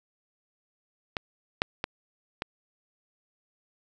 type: clicks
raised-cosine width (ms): 0.3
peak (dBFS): -13 / -6 / -12 / -14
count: 4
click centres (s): 1.168 / 1.619 / 1.841 / 2.421
effects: none